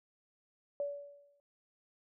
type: tone with exponential decay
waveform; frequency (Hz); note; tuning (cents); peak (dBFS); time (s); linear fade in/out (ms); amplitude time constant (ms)
sine; 572; D5; -46; -31; 0.8-1.4; 1; 130
effects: none